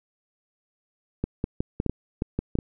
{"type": "clicks", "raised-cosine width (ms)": 3, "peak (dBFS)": -12, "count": 10, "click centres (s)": [1.24, 1.441, 1.605, 1.801, 1.863, 1.896, 2.221, 2.39, 2.554, 2.588], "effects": []}